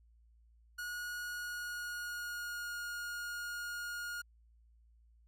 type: tone with pitch glide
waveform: 45% pulse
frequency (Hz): 1450 to 1430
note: F#6 to F6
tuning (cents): -35 to +41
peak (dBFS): -39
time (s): 0.78-4.22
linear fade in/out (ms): 10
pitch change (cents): -24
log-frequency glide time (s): 1.23-2.76
effects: added 57 Hz sine -62 dBFS peak until 5.27 s